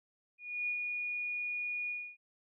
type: tone with ADSR envelope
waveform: sine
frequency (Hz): 2448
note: D#7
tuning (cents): -29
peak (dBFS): -31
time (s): 0.38-2.17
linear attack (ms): 300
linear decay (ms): 85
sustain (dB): -3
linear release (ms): 280
effects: none